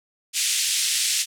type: band-pass noise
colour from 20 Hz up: white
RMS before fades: -23 dBFS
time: 0.33-1.26 s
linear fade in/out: 50 ms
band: 2300 to 9200 Hz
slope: 24 dB/octave
effects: none